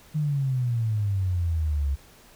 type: exponential sweep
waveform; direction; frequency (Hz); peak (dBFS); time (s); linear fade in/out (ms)
sine; down; 155.56 to 67.5; -22; 0.14-1.96; 20
effects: pink hiss -53 dBFS RMS until 2.35 s